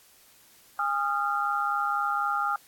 sine tone cluster, 816 / 1232 / 1376 Hz, G#5 / D#6 / F6, -31 / -17 / -26 cents, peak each -30 / -29 / -28 dBFS, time 0.79-2.56 s, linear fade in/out 2 ms, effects white hiss -57 dBFS RMS until 2.67 s + AAC 64 kbps

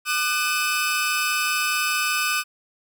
sawtooth tone cluster, 1206 / 1501 / 2577 Hz, D6 / F#6 / E7, +46 / +24 / -40 cents, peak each -22 dBFS, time 0.05-2.44 s, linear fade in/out 50 ms, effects none

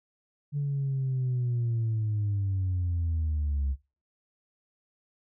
sine linear sweep, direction down, 145.4 to 66.3 Hz, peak -24 dBFS, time 0.52-3.76 s, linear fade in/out 50 ms, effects noise-tail reverb RT60 0.3 s tail -17 dB re dry + tanh soft clip ceiling -23 dBFS

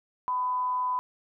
sine tone with amplitude modulation, 1002 Hz, B5, 25 cents sharp, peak -24 dBFS, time 0.28-0.99 s, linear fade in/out 0 ms, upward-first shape sine, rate 234 Hz, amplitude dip 25%, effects none

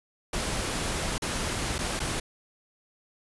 pink noise with dropouts, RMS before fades -30 dBFS, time 0.33-2.2 s, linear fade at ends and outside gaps 5 ms, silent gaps 1.181-1.22 / 1.783-1.788 / 1.994-2.001 s, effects resampled to 24000 Hz

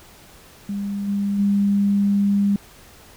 sine tone with level steps, 201 Hz, G3, 44 cents sharp, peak -23 / -19 / -15 dBFS, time 0.69-2.56 s, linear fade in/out 2 ms, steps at 1.07 / 1.38 s, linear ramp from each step 20 ms, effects pink hiss -47 dBFS RMS until 3.16 s

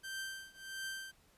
sawtooth tone with tremolo, 1564 Hz, G6, 4 cents flat, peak -35 dBFS, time 0.03-1.12 s, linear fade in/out 20 ms, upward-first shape triangle, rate 1.5 Hz, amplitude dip 95%, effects pink hiss -68 dBFS RMS until 1.37 s + resampled to 32000 Hz

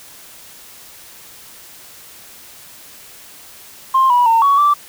sine tone with pitch steps, 1056 / 974 / 910 / 1121 / 1167 Hz, C6 / B5 / A#5 / C#6 / D6, +16 / -24 / -42 / +19 / -11 cents, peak -8 dBFS, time 3.94-4.74 s, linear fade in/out 10 ms, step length 160 ms, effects tanh soft clip ceiling -5 dBFS + white hiss -40 dBFS RMS until 4.88 s

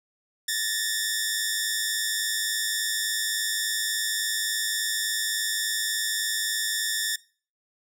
10% pulse tone pair together, 1740 / 1843.5 Hz, A6 / A#6, -20 / -20 cents, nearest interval minor second, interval 100 cents, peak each -19 dBFS, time 0.48-7.16 s, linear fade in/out 5 ms, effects noise-tail reverb RT60 0.4 s tail -21 dB re dry

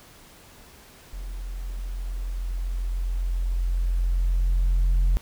sine tone with level ramp, 43.65 Hz, F1, in tune, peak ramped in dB -31 to -14 dBFS, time 1.13-5.17 s, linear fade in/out 0 ms, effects tanh soft clip ceiling -16 dBFS + pink hiss -50 dBFS RMS until 5.21 s

